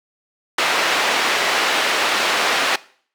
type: low-pass noise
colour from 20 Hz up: white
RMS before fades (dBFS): -18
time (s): 0.58-2.76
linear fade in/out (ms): 5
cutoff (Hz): 2800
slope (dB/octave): 12
effects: noise-tail reverb RT60 0.5 s tail -20 dB re dry + high-pass 400 Hz 12 dB/octave